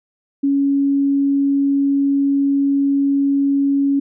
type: tone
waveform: sine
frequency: 278.6 Hz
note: C#4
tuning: 9 cents sharp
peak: -13 dBFS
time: 0.43-4 s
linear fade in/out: 10 ms
effects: none